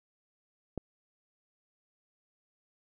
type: click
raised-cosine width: 2 ms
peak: -21 dBFS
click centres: 0.777 s
effects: none